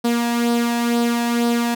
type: tone with flanger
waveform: sawtooth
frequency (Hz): 236.4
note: A#3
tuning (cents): +24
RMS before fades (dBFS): -19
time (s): 0.04-1.75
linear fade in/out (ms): 10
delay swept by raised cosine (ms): 0.21 to 1.18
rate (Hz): 2.1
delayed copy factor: +0.5
effects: none